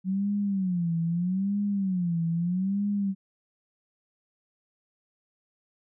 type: tone with vibrato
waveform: sine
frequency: 184 Hz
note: F#3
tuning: 9 cents flat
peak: -24 dBFS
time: 0.04-3.15 s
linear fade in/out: 50 ms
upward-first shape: sine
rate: 0.79 Hz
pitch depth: 180 cents each way
effects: none